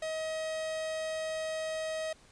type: tone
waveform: 45% pulse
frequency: 634 Hz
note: D#5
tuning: 32 cents sharp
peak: -33 dBFS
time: 0.02-2.13 s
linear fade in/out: 5 ms
effects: pink hiss -60 dBFS RMS until 2.31 s + resampled to 22050 Hz